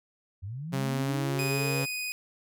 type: linear sweep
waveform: sine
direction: up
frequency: 87 to 501 Hz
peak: -34 dBFS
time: 0.42-1.84 s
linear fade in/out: 20 ms
type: tone with pitch glide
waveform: sawtooth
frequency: 135.4 to 137.69 Hz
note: C#3 to C#3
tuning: -40 to -11 cents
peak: -24 dBFS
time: 0.72-1.86 s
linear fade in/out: 20 ms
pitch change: +29 cents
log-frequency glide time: 0.92-1.24 s
type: tone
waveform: sawtooth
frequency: 2489 Hz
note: D#7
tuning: in tune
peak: -28 dBFS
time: 1.39-2.12 s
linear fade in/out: 0 ms
effects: none